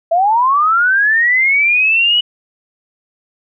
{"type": "linear sweep", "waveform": "sine", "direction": "up", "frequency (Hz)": [649, 2960], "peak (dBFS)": -9, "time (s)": [0.11, 2.21], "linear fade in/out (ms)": 10, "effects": []}